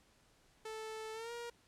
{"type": "tone with pitch glide", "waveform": "sawtooth", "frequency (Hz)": [438.8, 473], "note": ["A4", "A#4"], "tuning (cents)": [-5, 25], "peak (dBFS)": -39, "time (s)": [0.65, 1.5], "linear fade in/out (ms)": 5, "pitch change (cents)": 130, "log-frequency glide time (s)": [1.13, 1.32], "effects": ["pink hiss -69 dBFS RMS until 1.67 s", "low-pass 10000 Hz 12 dB/octave"]}